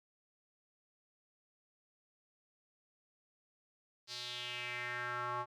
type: tone with band-pass filter sweep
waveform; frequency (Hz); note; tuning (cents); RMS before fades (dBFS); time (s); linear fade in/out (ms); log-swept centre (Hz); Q
square; 122.3; B2; -16; -41; 4.07-5.46; 50; 4700 to 1000; 3.6
effects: none